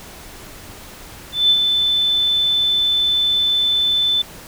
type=tone with ADSR envelope; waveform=sine; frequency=3520 Hz; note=A7; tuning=in tune; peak=-9 dBFS; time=1.32-4.22 s; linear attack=180 ms; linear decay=63 ms; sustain=-5 dB; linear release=5 ms; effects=pink hiss -38 dBFS RMS until 4.47 s